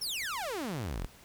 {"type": "exponential sweep", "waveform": "sawtooth", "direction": "down", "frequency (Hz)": [5720, 32.7], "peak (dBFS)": -30, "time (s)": [0.01, 1.07], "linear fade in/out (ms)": 10, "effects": ["pink hiss -56 dBFS RMS until 1.24 s"]}